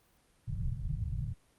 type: low-pass noise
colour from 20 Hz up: white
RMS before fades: -35 dBFS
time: 0.47-1.34 s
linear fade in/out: 10 ms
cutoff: 150 Hz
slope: 48 dB/octave
effects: pink hiss -68 dBFS RMS until 1.58 s + Opus 32 kbps